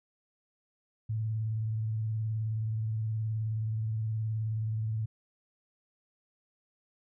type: tone with vibrato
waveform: sine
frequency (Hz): 110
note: A2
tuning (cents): 0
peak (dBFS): -29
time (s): 1.09-5.06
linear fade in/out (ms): 10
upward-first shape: triangle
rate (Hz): 19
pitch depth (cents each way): 49
effects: none